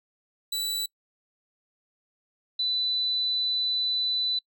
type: tone pair in turn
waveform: sawtooth / sine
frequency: 3951 / 3990 Hz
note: B7 / B7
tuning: 0 / +17 cents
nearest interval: unison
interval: 17 cents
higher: second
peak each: -24 / -24 dBFS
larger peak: neither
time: 0.52-0.86 / 2.59-4.39 s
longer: second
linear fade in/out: 5 ms
effects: noise-tail reverb RT60 0.1 s tail -26 dB re dry